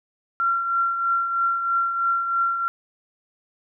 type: tone with tremolo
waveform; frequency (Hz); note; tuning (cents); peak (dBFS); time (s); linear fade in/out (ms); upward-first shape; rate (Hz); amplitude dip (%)
sine; 1369; F6; -35; -17; 0.4-2.68; 0; triangle; 3.1; 55
effects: none